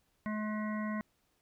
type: harmonic tone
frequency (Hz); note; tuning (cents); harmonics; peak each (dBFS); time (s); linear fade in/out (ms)
213.2; G#3; +46; 1 / 3 / 5 / 7 / 9 / 10; -34 / -44 / -43 / -49 / -45 / -55; 0.26-1.01; 0
effects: pink hiss -75 dBFS RMS until 1.41 s